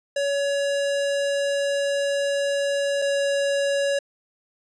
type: tone pair in turn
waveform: square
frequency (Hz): 563 / 561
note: C#5 / C#5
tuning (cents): +27 / +21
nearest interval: unison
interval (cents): 6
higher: first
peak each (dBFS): -22 / -21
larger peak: second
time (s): 0.16-3.02 / 3.02-3.99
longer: first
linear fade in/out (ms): 5
effects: resampled to 22050 Hz + 10-bit